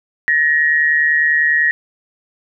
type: tone pair together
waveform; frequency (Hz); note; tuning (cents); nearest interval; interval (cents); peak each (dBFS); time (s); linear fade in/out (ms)
sine; 1738 / 1888; A6 / A#6; -22 / +22; minor second; 144; -18 / -12; 0.28-1.71; 0
effects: none